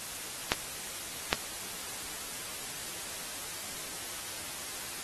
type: clicks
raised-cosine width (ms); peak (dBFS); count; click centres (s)
0.2; -6; 2; 0.519 / 1.329
effects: white hiss -40 dBFS RMS until 5.03 s + AAC 32 kbps